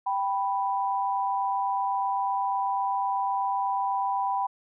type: tone pair together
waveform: sine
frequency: 784.2 / 987.8 Hz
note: G5 / B5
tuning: 0 / 0 cents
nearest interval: major third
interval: 400 cents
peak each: -27 dBFS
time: 0.06-4.47 s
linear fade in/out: 10 ms
effects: none